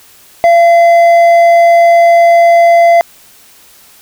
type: tone with hard clipping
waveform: sine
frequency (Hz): 682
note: F5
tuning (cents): -41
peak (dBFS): -4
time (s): 0.44-3.01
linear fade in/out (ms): 0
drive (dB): 5
effects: white hiss -41 dBFS RMS until 4.01 s